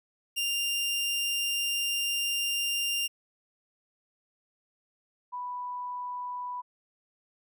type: tone pair in turn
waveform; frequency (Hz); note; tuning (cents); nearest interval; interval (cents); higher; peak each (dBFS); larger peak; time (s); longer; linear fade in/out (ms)
sawtooth / sine; 2794 / 987.8; F7 / B5; 0 / 0; octave + tritone; 1800; first; -24 / -33; first; 0.36-3.08 / 5.32-6.62; first; 20
effects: none